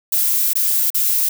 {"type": "noise with dropouts", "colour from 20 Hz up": "violet", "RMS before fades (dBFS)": -17, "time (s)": [0.12, 1.29], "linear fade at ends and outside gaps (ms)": 5, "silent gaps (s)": [[0.534, 0.554], [0.903, 0.945]], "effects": []}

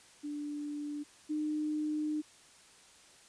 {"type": "tone pair in turn", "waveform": "sine", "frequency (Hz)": [293.6, 303.8], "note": ["D4", "D#4"], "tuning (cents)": [0, -41], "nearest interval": "minor second", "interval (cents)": 59, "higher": "second", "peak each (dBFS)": [-36, -31], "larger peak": "second", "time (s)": [[0.23, 1.04], [1.29, 2.22]], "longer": "second", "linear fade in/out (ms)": 20, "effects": ["white hiss -59 dBFS RMS until 3.28 s", "resampled to 22050 Hz"]}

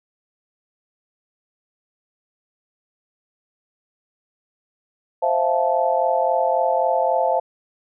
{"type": "chord", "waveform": "sine", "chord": "F major seventh", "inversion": "second", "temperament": "just", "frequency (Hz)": [523.8, 654.8, 698.5, 873.1], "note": ["C5", "E5", "F5", "A5"], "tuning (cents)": [2, -12, 0, -14], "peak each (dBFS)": -22, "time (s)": [5.22, 7.4], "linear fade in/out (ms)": 10, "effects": []}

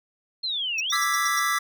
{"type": "exponential two-way sweep", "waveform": "sine", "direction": "down then up", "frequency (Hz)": [4262, 2500, 4262], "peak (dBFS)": -25, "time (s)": [0.43, 0.97], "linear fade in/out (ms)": 10, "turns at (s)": 0.8}
{"type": "tone bursts", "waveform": "triangle", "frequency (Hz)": 5650, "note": "F8", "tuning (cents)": 19, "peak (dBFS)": -24, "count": 6, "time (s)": [0.78, 1.395], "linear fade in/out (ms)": 5, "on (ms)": 25, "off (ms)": 93}
{"type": "chord", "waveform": "square", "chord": "E dominant seventh", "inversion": "third", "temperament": "equal", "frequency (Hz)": [1174.7, 1318.5, 1661.2, 1975.5], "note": ["D6", "E6", "G#6", "B6"], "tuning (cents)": [0, 0, 0, 0], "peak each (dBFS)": [-27, -29, -32, -27], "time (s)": [0.92, 1.59], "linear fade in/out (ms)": 10}
{"effects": []}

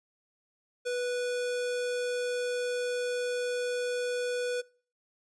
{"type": "tone", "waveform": "square", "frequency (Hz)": 491.8, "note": "B4", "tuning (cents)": -7, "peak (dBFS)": -30, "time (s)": [0.85, 4.62], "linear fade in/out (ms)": 20, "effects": ["noise-tail reverb RT60 0.4 s tail -22 dB re dry", "resampled to 22050 Hz"]}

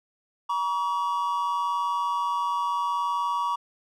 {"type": "tone pair together", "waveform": "triangle", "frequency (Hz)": [955.3, 1136], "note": ["A#5", "C#6"], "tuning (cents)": [42, 42], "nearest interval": "minor third", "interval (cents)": 300, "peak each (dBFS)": [-25, -25], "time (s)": [0.49, 3.56], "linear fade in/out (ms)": 10, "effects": []}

